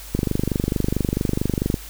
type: click train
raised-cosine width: 3 ms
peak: -7 dBFS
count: 40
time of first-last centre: 0.15-1.742 s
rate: 24.5 Hz
effects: added 50 Hz sine -38 dBFS peak until 1.89 s + white hiss -40 dBFS RMS until 1.89 s